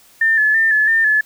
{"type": "tone with vibrato", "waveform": "sine", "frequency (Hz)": 1760, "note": "A6", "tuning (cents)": 0, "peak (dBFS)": -11, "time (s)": [0.21, 1.21], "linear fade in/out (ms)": 5, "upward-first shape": "square", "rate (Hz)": 3, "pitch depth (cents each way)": 39, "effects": ["white hiss -49 dBFS RMS until 1.25 s"]}